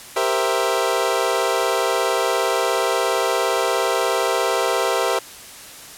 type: chord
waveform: 25% pulse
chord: C dominant seventh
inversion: second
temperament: equal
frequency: 392 / 466.2 / 523.3 / 659.3 Hz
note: G4 / Bb4 / C5 / E5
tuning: 0 / 0 / 0 / 0 cents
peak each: -20 dBFS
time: 0.16-5.19 s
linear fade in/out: 5 ms
effects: white hiss -39 dBFS RMS until 5.97 s + low-pass 12000 Hz 12 dB/octave